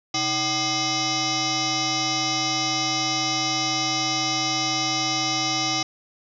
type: tone with frequency modulation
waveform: sine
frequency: 3000 Hz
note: F#7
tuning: 23 cents sharp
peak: -21 dBFS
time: 0.14-5.83 s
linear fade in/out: 5 ms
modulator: 447 Hz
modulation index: 6.5
effects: 10-bit